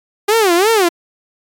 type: tone with vibrato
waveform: sawtooth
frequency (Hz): 394.3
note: G4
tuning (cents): +10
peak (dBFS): -6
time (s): 0.28-0.89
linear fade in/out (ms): 10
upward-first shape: sine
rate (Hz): 2.9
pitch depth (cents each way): 260
effects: AAC 64 kbps